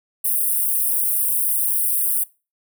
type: high-pass noise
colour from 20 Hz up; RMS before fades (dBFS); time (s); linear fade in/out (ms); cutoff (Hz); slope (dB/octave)
white; -20; 0.24-2.24; 10; 8800; 96
effects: noise-tail reverb RT60 0.3 s tail -22 dB re dry